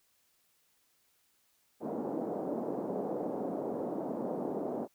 pink band-pass noise, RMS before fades -36 dBFS, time 1.8-4.88 s, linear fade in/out 50 ms, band 220 to 710 Hz, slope 24 dB/octave, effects white hiss -72 dBFS RMS until 4.94 s

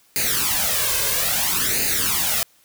white noise with flanger, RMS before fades -21 dBFS, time 0.16-2.43 s, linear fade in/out 0 ms, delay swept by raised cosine 0.44 to 1.94 ms, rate 0.6 Hz, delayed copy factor +0.75, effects white hiss -57 dBFS RMS until 2.64 s

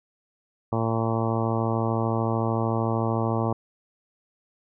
harmonic tone, 113.4 Hz, A#2, 47 cents flat, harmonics 1 / 2 / 3 / 4 / 5 / 6 / 7 / 8 / 9 / 10, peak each -26 / -29 / -31 / -32 / -33 / -34 / -34 / -35 / -36 / -36 dBFS, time 0.72-3.53 s, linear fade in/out 5 ms, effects none

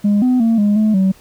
sine tone with pitch steps, 205 / 252.3 / 227.5 / 206.2 / 215.4 / 190.4 Hz, G#3 / B3 / A#3 / G#3 / A3 / F#3, -22 / +37 / -42 / -12 / -37 / +50 cents, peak -8 dBFS, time 0.04-1.12 s, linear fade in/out 10 ms, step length 180 ms, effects tanh soft clip ceiling -9 dBFS + pink hiss -47 dBFS RMS until 1.2 s

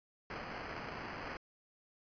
blue noise with sample-and-hold, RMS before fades -44 dBFS, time 0.3-1.37 s, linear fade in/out 2 ms, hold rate 3675 Hz, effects resampled to 11025 Hz

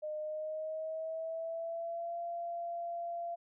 sine tone with pitch glide, 611 to 685.8 Hz, D#5 to F5, -32 to -32 cents, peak -36 dBFS, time 0.02-3.36 s, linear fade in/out 20 ms, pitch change +200 cents, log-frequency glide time 0.18-2.19 s, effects none

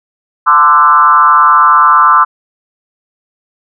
sine tone with frequency modulation, 1184 Hz, D6, 14 cents sharp, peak -3 dBFS, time 0.46-2.25 s, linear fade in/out 20 ms, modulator 149 Hz, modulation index 1.4, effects none

